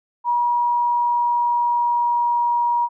sine tone with pitch glide, 960 to 953.9 Hz, B5 to A#5, -49 to +40 cents, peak -16 dBFS, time 0.24-2.89 s, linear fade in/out 50 ms, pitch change -11 cents, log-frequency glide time 0.45-2.43 s, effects none

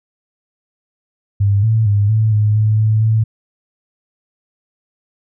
sine tone with pitch steps, 100.5 / 111.3 / 102.1 / 109.7 / 105.8 / 107.8 / 108.8 / 110.6 Hz, G2 / A2 / G#2 / A2 / G#2 / A2 / A2 / A2, +44 / +20 / -29 / -5 / +33 / -35 / -19 / +9 cents, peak -10 dBFS, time 1.4-3.24 s, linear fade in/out 10 ms, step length 230 ms, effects none

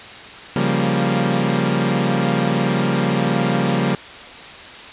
sawtooth chord, G half-diminished seventh, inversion second, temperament equal, 138.59 / 174.61 / 196 / 233.1 Hz, Db3 / F3 / G3 / Bb3, 0 / 0 / 0 / 0 cents, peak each -18 dBFS, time 0.56-3.95 s, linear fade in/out 2 ms, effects white hiss -36 dBFS RMS until 4.92 s + resampled to 8000 Hz

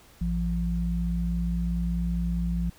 sine tone pair together, 57.48 / 172.7 Hz, A#1 / F3, -24 / -19 cents, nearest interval octave + perfect fifth, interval 1905 cents, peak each -27 dBFS, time 0.21-2.7 s, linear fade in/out 5 ms, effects pink hiss -55 dBFS RMS until 2.78 s

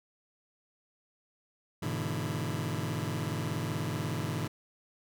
sawtooth chord, E dominant seventh, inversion first, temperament just, 103.01 / 123.61 / 148.33 / 164.81 Hz, G#2 / B2 / D3 / E3, -14 / +2 / +18 / 0 cents, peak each -33 dBFS, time 1.82-4.48 s, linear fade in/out 10 ms, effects none

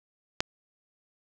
click, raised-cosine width 0.2 ms, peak -7 dBFS, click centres 0.405 s, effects none

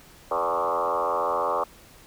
sine tone with frequency modulation, 837 Hz, G#5, 13 cents sharp, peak -22 dBFS, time 0.31-1.64 s, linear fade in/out 5 ms, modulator 85.4 Hz, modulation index 4.6, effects pink hiss -51 dBFS RMS until 2.06 s

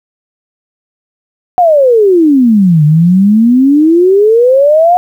sine exponential two-way sweep, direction down then up, 740 to 146.83 to 729 Hz, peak -3 dBFS, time 1.58-4.97 s, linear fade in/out 0 ms, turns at 2.84 s, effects 7-bit

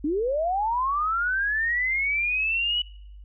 sine linear sweep, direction up, 277.2 to 2960 Hz, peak -22 dBFS, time 0.04-2.82 s, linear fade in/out 5 ms, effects noise-tail reverb RT60 0.7 s tail -24 dB re dry + added 50 Hz sine -41 dBFS peak until 3.24 s

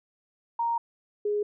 sine tone pair in turn, 932.3 / 415.3 Hz, A#5 / G#4, 0 / 0 cents, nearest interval octave + major second, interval 1400 cents, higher first, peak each -24 dBFS, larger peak neither, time 0.59-0.78 / 1.25-1.43 s, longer first, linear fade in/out 5 ms, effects none

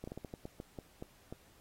slowing click train, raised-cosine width 2 ms, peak -29 dBFS, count 11, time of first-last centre 0.04-1.325 s, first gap 35 ms, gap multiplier 1.27, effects pink hiss -65 dBFS RMS until 1.6 s + AAC 48 kbps

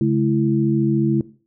sine tone cluster, 138.7 / 212.9 / 332.4 Hz, C#3 / G#3 / E4, +1 / +43 / +15 cents, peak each -19 dBFS, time 0.01-1.21 s, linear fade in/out 2 ms, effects noise-tail reverb RT60 0.4 s tail -18 dB re dry

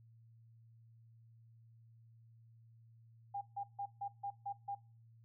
sine tone bursts, 803 Hz, G5, 41 cents sharp, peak -38 dBFS, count 7, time 3.34-4.751 s, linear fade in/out 10 ms, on 73 ms, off 150 ms, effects noise-tail reverb RT60 0.4 s tail -23 dB re dry + added 114 Hz sine -60 dBFS peak until 5.24 s

